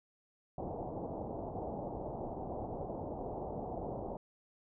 white low-pass noise, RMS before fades -41 dBFS, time 0.58-4.17 s, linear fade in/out 2 ms, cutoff 830 Hz, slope 48 dB/octave, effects none

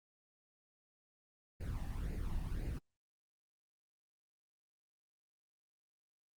brown noise with flanger, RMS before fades -39 dBFS, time 1.6-2.79 s, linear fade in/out 10 ms, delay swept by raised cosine 0.43 to 1.13 ms, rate 1.9 Hz, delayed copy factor +0.8, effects Opus 24 kbps

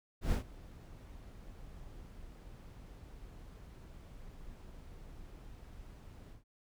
brown noise with ADSR envelope, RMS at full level -29 dBFS, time 0.21-6.44 s, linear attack 110 ms, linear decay 110 ms, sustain -22 dB, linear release 130 ms, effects none

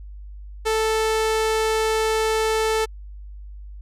sawtooth tone, 440 Hz, A4, in tune, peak -15 dBFS, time 0.65-2.86 s, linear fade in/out 20 ms, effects added 50 Hz sine -35 dBFS peak until 3.81 s + low-pass 11000 Hz 12 dB/octave

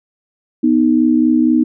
sine tone pair together, 246.9 / 311.1 Hz, B3 / D#4, 0 / 0 cents, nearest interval major third, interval 400 cents, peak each -12 dBFS, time 0.63-1.64 s, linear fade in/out 10 ms, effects none

